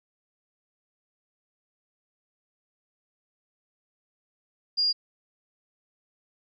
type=tone; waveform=sine; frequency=4827 Hz; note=D8; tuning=47 cents sharp; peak=-21 dBFS; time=4.77-4.93 s; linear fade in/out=20 ms; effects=none